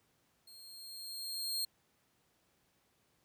sawtooth tone with level ramp, 4227 Hz, C8, 17 cents sharp, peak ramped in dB -51 to -30 dBFS, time 0.47-1.65 s, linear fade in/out 5 ms, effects pink hiss -74 dBFS RMS until 3.24 s + high-pass 80 Hz 12 dB/octave

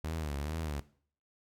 sawtooth tone with vibrato, 75.6 Hz, D#2, 49 cents flat, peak -30 dBFS, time 0.04-0.8 s, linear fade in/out 0 ms, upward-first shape sine, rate 2.3 Hz, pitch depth 130 cents each way, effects noise-tail reverb RT60 0.5 s tail -18 dB re dry + MP3 96 kbps

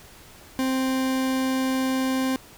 40% pulse tone, 262 Hz, C4, 2 cents sharp, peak -21 dBFS, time 0.59-2.36 s, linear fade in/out 0 ms, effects pink hiss -48 dBFS RMS until 2.57 s

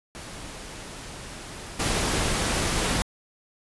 pink noise with level steps, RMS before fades -39 / -25 dBFS, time 0.15-3.02 s, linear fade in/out 0 ms, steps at 1.79 s, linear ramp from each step 10 ms, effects resampled to 24000 Hz

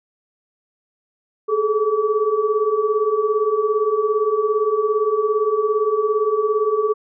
sine tone cluster, 416.3 / 433.8 / 1147 Hz, G#4 / A4 / D6, +4 / -25 / -41 cents, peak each -21 / -18 / -24 dBFS, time 1.48-6.94 s, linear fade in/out 20 ms, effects none

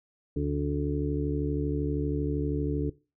harmonic tone, 72.7 Hz, D2, 17 cents flat, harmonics 1 / 2 / 4 / 5 / 6, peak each -32 / -31 / -30 / -37 / -34 dBFS, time 0.36-2.9 s, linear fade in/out 5 ms, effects noise-tail reverb RT60 0.3 s tail -20 dB re dry

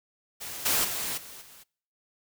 white noise with level steps, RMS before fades -38 / -25 / -32 / -45 / -51 dBFS, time 0.4-1.64 s, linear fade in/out 20 ms, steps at 0.65 / 0.84 / 1.17 / 1.41 s, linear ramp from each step 10 ms, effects noise-tail reverb RT60 0.6 s tail -26 dB re dry

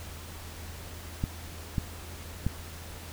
clicks, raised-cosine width 5 ms, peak -15 dBFS, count 3, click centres 1.239 / 1.782 / 2.466 s, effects added 82 Hz sine -43 dBFS peak until 3.12 s + pink hiss -45 dBFS RMS until 3.12 s

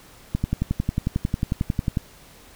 click train, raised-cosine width 5 ms, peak -9 dBFS, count 19, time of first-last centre 0.35-1.972 s, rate 11.1 Hz, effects pink hiss -49 dBFS RMS until 2.55 s

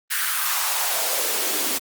white noise with high-pass filter sweep, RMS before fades -23 dBFS, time 0.1-1.79 s, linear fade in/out 20 ms, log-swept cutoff 1700 to 260 Hz, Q 2.7, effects Opus 32 kbps

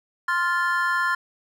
triangle chord, F major, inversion second, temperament just, 1047.7 / 1396.9 / 1746.1 Hz, C6 / F6 / A6, +2 / 0 / -14 cents, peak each -23 / -23 / -23 dBFS, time 0.28-1.15 s, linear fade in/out 5 ms, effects none

